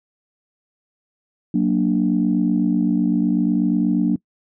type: chord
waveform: sine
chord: Gb augmented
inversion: none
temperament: equal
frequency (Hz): 185 / 233.1 / 293.7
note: Gb3 / Bb3 / D4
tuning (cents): 0 / 0 / 0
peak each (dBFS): -19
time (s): 1.54-4.16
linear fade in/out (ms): 5
effects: noise-tail reverb RT60 0.1 s tail -23 dB re dry + tanh soft clip ceiling -7 dBFS